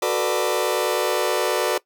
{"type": "chord", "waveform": "sawtooth", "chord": "B minor seventh", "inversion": "second", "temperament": "just", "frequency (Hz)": [370.4, 444.5, 493.9, 592.7], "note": ["F#4", "A4", "B4", "D5"], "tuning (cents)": [2, 18, 0, 16], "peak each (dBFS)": -21, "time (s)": [0.02, 1.78], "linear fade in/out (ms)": 5, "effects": ["noise-tail reverb RT60 0.1 s tail -20 dB re dry"]}